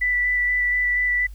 sine tone with vibrato, 1975.5 Hz, B6, in tune, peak -18 dBFS, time 0.01-1.27 s, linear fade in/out 10 ms, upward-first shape square, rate 4.2 Hz, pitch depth 9 cents each way, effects added 50 Hz sine -35 dBFS peak until 1.34 s + white hiss -58 dBFS RMS until 1.34 s

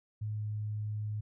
sine tone with pitch glide, 106.7 to 106.02 Hz, G#2 to G#2, +47 to +36 cents, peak -33 dBFS, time 0.21-1.21 s, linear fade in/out 10 ms, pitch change -11 cents, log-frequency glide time 0.34-0.41 s, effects none

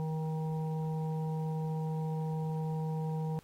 harmonic tone, 158 Hz, D#3, 27 cents sharp, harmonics 1 / 3 / 5 / 6, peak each -32 / -42 / -46 / -48 dBFS, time 0-3.39 s, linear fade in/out 0 ms, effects pink hiss -63 dBFS RMS until 3.43 s + AAC 48 kbps

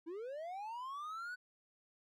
triangle linear sweep, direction up, 311.1 to 1503 Hz, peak -40 dBFS, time 0.06-1.36 s, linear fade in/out 20 ms, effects none

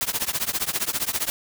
white noise with tremolo, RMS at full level -22 dBFS, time 0.01-1.3 s, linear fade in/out 0 ms, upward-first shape triangle, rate 15 Hz, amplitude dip 100%, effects none

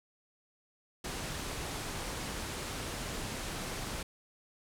pink low-pass noise, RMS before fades -39 dBFS, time 1.04-4.03 s, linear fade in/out 5 ms, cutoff 11000 Hz, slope 24 dB/octave, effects none

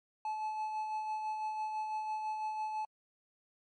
triangle tone with tremolo, 863 Hz, A5, 34 cents flat, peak -31 dBFS, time 0.25-2.85 s, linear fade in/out 2 ms, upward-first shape sine, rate 6 Hz, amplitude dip 35%, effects MP3 48 kbps

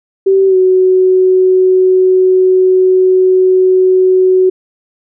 sine tone with pitch glide, 386 to 372.2 Hz, G4 to F#4, -27 to +10 cents, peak -5 dBFS, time 0.26-4.5 s, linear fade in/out 10 ms, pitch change -63 cents, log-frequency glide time 0.47-0.56 s, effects none

